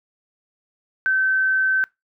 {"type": "tone", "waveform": "sine", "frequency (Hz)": 1539, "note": "G6", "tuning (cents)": -32, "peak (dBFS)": -16, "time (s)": [1.06, 1.84], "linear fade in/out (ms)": 0, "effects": ["noise-tail reverb RT60 0.2 s tail -24 dB re dry"]}